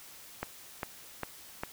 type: click train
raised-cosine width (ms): 0.5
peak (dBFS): -18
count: 4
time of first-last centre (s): 0.43-1.635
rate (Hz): 2.49
effects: white hiss -51 dBFS RMS until 1.72 s